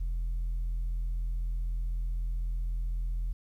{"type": "tone", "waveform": "sine", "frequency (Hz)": 41.99, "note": "E1", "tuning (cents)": 33, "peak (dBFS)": -26, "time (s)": [0, 3.33], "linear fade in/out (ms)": 10, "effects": ["tanh soft clip ceiling -28 dBFS", "11-bit"]}